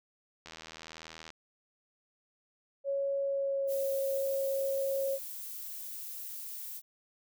click train, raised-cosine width 0.2 ms, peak -28 dBFS, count 69, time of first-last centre 0.46-1.304 s, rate 80.6 Hz
sine tone with pitch glide, 554.4 to 544.9 Hz, C#5 to C#5, 0 to -30 cents, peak -29 dBFS, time 2.84-5.19 s, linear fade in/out 50 ms, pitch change -30 cents, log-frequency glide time 3.21-3.95 s
violet noise, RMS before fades -42 dBFS, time 3.67-6.82 s, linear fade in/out 50 ms
effects none

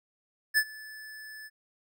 square tone with ADSR envelope, 1737 Hz, A6, 23 cents flat, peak -20 dBFS, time 0.54-1.5 s, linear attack 35 ms, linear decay 62 ms, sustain -23 dB, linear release 38 ms, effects none

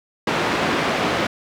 pink band-pass noise, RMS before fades -21 dBFS, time 0.27-1.27 s, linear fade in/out 5 ms, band 210 to 2900 Hz, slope 12 dB/octave, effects none

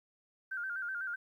sine tone with vibrato, 1480 Hz, F#6, in tune, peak -35 dBFS, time 0.51-1.16 s, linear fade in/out 10 ms, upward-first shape square, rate 8 Hz, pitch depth 77 cents each way, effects 12-bit

